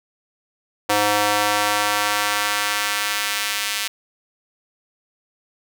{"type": "tone with high-pass filter sweep", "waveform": "square", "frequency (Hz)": 103.83, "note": "G#2", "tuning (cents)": 0, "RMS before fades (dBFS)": -21, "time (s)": [0.89, 3.88], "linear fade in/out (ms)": 10, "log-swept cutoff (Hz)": [580, 2500], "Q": 0.92, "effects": []}